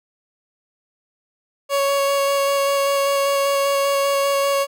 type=tone with vibrato; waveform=30% pulse; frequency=557 Hz; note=C#5; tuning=8 cents sharp; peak=-14 dBFS; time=1.69-4.67 s; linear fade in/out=50 ms; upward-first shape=square; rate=5.1 Hz; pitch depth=8 cents each way; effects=none